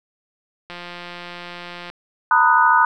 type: click train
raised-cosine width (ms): 0.3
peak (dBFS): -18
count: 211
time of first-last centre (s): 0.7-1.9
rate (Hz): 175
type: chord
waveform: sine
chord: B major seventh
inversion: third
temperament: equal with one note detuned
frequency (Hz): 914.7 / 987.8 / 1244.5 / 1480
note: A#5 / B5 / D#6 / F#6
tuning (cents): -33 / 0 / 0 / 0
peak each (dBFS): -17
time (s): 2.31-2.85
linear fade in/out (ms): 2
effects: none